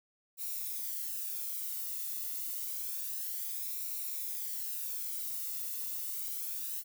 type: noise with flanger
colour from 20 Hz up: violet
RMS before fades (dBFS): -38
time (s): 0.37-6.84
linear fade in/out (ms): 50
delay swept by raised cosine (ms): 0.62 to 1.28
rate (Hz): 0.28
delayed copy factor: -0.55
effects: none